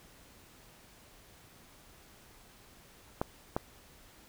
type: clicks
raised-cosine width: 1 ms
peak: -16 dBFS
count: 2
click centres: 3.215 / 3.565 s
effects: pink hiss -58 dBFS RMS until 4.28 s